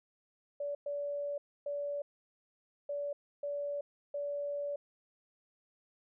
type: tone bursts at uneven times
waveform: sine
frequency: 575 Hz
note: D5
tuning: 37 cents flat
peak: -34 dBFS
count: 6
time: 0.6-0.75 / 0.86-1.38 / 1.66-2.02 / 2.89-3.13 / 3.43-3.81 / 4.14-4.76 s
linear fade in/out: 5 ms
effects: none